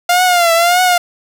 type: tone with vibrato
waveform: sawtooth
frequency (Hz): 698.5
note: F5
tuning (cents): 0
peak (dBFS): -5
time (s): 0.09-0.98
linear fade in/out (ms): 5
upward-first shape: triangle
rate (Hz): 1.7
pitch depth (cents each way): 98
effects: none